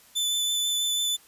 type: tone with vibrato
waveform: sawtooth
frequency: 3510 Hz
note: A7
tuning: 5 cents flat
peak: -21 dBFS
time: 0.15-1.17 s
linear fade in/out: 20 ms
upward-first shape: triangle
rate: 6.1 Hz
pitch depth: 15 cents each way
effects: white hiss -55 dBFS RMS until 1.27 s + resampled to 32000 Hz